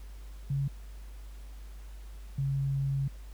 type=tone pair in turn; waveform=sine; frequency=138.59 / 137.24 Hz; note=C#3 / C#3; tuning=0 / -17 cents; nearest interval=unison; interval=17 cents; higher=first; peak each=-27 dBFS; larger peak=neither; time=0.5-0.68 / 2.38-3.08 s; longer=second; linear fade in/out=5 ms; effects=added 50 Hz sine -42 dBFS peak until 3.33 s + pink hiss -59 dBFS RMS until 3.33 s